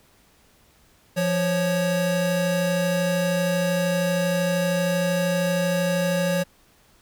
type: tone pair together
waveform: square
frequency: 173.38 / 553 Hz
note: F3 / C#5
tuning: -12 / -4 cents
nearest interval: octave + minor sixth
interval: 2008 cents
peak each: -24 dBFS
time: 1.16-6.44 s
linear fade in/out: 20 ms
effects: pink hiss -58 dBFS RMS until 7.01 s